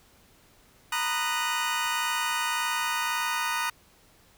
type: chord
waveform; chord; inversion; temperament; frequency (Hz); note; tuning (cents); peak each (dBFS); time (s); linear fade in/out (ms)
25% pulse; B major seventh; third; just; 926 / 987.8 / 1234.7 / 1481.6; A#5 / B5 / D#6 / F#6; -12 / 0 / -14 / +2; -28 / -30 / -27 / -29; 0.92-3.7; 5
effects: pink hiss -59 dBFS RMS until 4.37 s